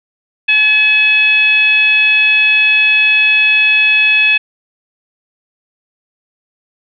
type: tone with frequency modulation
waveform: sine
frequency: 2562 Hz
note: E7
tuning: 50 cents flat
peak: -7 dBFS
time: 0.48-4.38 s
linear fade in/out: 10 ms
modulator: 850 Hz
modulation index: 0.61
effects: none